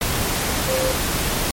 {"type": "tone in noise", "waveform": "sine", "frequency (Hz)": 521, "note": "C5", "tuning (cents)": -7, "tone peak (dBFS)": -20, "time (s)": [0.68, 0.92], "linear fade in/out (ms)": 2, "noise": "pink", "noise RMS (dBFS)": -22, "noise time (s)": [0.01, 1.51], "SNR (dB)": -1, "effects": ["MP3 64 kbps"]}